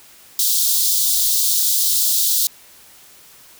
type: high-pass noise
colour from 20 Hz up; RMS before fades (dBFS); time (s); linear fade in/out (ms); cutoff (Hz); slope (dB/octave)
white; -17; 0.39-2.47; 2; 3500; 48
effects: white hiss -46 dBFS RMS until 3.59 s